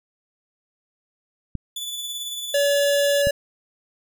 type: clicks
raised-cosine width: 5 ms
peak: -15 dBFS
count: 2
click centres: 1.553 / 3.271 s
type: tone with tremolo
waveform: sawtooth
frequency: 3470 Hz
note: A7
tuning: 25 cents flat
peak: -24 dBFS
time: 1.76-3.22 s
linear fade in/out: 5 ms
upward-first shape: sine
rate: 18 Hz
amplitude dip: 35%
type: tone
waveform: square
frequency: 569 Hz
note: C#5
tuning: 45 cents sharp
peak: -18 dBFS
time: 2.54-3.31 s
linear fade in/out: 5 ms
effects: none